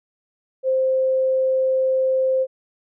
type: tone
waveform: sine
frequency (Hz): 523.3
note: C5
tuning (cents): 0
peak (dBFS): -16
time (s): 0.63-2.47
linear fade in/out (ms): 50
effects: none